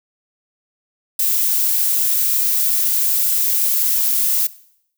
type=noise with high-pass filter sweep; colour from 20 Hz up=violet; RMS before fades=-17 dBFS; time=1.19-4.47 s; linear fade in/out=5 ms; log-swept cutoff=930 to 500 Hz; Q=0.74; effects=noise-tail reverb RT60 0.7 s tail -19 dB re dry